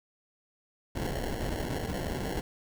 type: noise with sample-and-hold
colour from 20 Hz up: pink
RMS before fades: -33 dBFS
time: 0.95-2.41 s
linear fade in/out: 5 ms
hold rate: 1225 Hz
effects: none